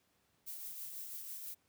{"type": "noise with tremolo", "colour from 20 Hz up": "violet", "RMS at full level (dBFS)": -44, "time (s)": [0.46, 1.55], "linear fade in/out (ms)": 20, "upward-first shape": "triangle", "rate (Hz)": 6.1, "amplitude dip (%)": 40, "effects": ["pink hiss -75 dBFS RMS until 1.68 s", "high-pass 80 Hz 12 dB/octave"]}